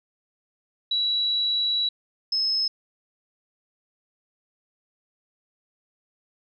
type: tone pair in turn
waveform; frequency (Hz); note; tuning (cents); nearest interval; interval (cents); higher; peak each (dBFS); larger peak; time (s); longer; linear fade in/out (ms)
sine; 3915 / 5185; B7 / E8; -16 / -29; perfect fourth; 487; second; -21; neither; 0.91-1.89 / 2.32-2.68; first; 5
effects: none